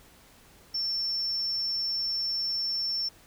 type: tone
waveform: sine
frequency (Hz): 5410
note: E8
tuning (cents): +44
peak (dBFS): -26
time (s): 0.74-3.09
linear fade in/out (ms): 10
effects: tanh soft clip ceiling -23 dBFS + pink hiss -56 dBFS RMS until 3.26 s